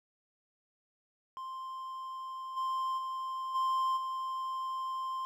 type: tone with level steps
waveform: triangle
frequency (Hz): 1048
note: C6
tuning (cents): +2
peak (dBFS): -37 / -29 / -33 / -26 / -32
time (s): 1.37-5.25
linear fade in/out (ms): 0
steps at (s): 2.56 / 2.97 / 3.54 / 3.96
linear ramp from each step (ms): 20
effects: none